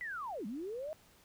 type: linear two-way sweep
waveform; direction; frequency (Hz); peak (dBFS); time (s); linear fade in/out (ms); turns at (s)
sine; down then up; 2018 to 190.2 to 643; -38; 0.01-0.93; 0; 0.46
effects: pink hiss -64 dBFS RMS until 1.24 s